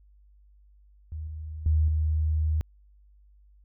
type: tone with level steps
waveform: sine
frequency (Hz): 77.78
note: D#2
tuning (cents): 0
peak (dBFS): -32 / -34 / -19 / -22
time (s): 1.12-2.61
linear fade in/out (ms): 0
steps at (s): 1.27 / 1.66 / 1.88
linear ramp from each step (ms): 2
effects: added 50 Hz sine -54 dBFS peak until 3.64 s